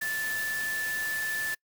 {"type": "tone in noise", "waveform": "sine", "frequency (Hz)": 1750, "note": "A6", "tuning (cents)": -10, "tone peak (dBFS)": -29, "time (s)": [0.01, 1.55], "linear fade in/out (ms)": 10, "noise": "white", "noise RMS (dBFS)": -38, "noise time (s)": [0.01, 1.55], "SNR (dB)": 6, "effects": ["noise-tail reverb RT60 0.1 s tail -25 dB re dry"]}